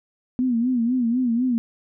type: tone with vibrato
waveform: sine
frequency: 242.8 Hz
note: B3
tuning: 29 cents flat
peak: -18 dBFS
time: 0.39-1.58 s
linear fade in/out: 0 ms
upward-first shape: sine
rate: 4 Hz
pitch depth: 110 cents each way
effects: none